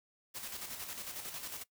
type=noise with tremolo; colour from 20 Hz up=white; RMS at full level=-42 dBFS; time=0.34-1.64 s; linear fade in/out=20 ms; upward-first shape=square; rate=11 Hz; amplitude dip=45%; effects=noise-tail reverb RT60 0.1 s tail -19 dB re dry